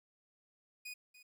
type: tone with echo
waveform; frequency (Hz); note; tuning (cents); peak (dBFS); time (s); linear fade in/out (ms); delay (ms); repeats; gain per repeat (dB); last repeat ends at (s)
sawtooth; 2478; D#7; -8; -40; 0.85-0.94; 10; 290; 1; -14; 1.23
effects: 12-bit